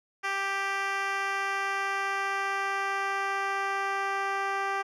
10% pulse tone with band-pass filter sweep, 392.8 Hz, G4, 4 cents sharp, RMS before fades -30 dBFS, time 0.23-4.83 s, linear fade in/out 20 ms, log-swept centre 1800 to 990 Hz, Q 0.77, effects none

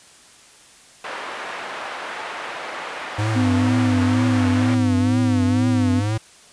pink band-pass noise, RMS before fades -31 dBFS, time 1.04-4.75 s, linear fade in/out 5 ms, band 690 to 2200 Hz, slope 12 dB/octave
square tone with vibrato, 103.1 Hz, G#2, 12 cents flat, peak -20 dBFS, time 3.18-6.18 s, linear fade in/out 10 ms, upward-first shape triangle, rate 2.1 Hz, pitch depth 130 cents each way
sine tone, 253 Hz, B3, 42 cents sharp, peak -17 dBFS, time 3.35-6.01 s, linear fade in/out 20 ms
effects white hiss -48 dBFS RMS until 6.52 s + resampled to 22050 Hz

